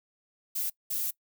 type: noise bursts at uneven times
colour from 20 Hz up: violet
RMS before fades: -31 dBFS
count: 2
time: 0.55-0.7 / 0.9-1.11 s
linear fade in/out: 10 ms
effects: noise-tail reverb RT60 0.1 s tail -22 dB re dry